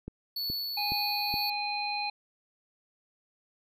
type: click train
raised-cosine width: 3 ms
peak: -25 dBFS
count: 4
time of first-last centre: 0.08-1.341 s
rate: 2.38 Hz
type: tone with tremolo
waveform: square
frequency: 4435 Hz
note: C#8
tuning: in tune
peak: -31 dBFS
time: 0.36-1.5 s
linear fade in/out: 5 ms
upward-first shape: sine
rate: 2 Hz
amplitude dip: 25%
type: harmonic tone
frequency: 825 Hz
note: G#5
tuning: 12 cents flat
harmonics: 1 / 3 / 5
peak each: -33 / -35 / -35 dBFS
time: 0.77-2.1 s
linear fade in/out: 5 ms
effects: none